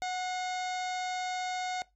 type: harmonic tone with a mistuned harmonic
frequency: 735 Hz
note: F#5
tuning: 12 cents flat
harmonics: 1 / 2 / 3 / 4 / 5 / 6 / 7 / 8 / 9 / 10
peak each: -32 / -43 / -41 / -53 / -45 / -48 / -53 / -53 / -50 / -54 dBFS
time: 0.02-1.82 s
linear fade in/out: 0 ms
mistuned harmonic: 3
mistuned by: -49 cents
effects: noise-tail reverb RT60 0.2 s tail -20 dB re dry + added 50 Hz sine -69 dBFS peak until 1.95 s